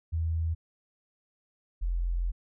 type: tone pair in turn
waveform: sine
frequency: 81.7 / 43.28 Hz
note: E2 / F1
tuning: -15 / -15 cents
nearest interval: major seventh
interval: 1100 cents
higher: first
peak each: -26 dBFS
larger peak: neither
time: 0.12-0.55 / 1.81-2.32 s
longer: second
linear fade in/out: 20 ms
effects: none